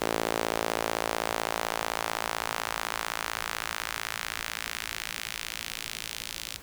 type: tone with high-pass filter sweep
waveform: sawtooth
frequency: 55.8 Hz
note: A1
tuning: 25 cents sharp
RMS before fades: -33 dBFS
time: 0.01-6.57 s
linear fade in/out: 5 ms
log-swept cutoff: 420 to 3300 Hz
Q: 1.1
effects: pink hiss -48 dBFS RMS until 6.62 s